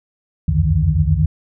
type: tone cluster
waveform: sine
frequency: 67.2 / 84.1 / 91.9 / 149.2 / 158.7 Hz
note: C2 / E2 / F#2 / D3 / D#3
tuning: +47 / +35 / -11 / +28 / +35 cents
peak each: -19 dBFS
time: 0.48-1.26 s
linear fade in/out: 5 ms
effects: none